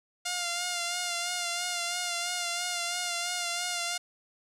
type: tone with vibrato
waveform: 5% pulse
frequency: 703 Hz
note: F5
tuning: 11 cents sharp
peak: -18 dBFS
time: 0.25-3.98 s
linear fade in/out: 10 ms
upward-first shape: sine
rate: 3 Hz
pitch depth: 33 cents each way
effects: low-pass 12000 Hz 12 dB/octave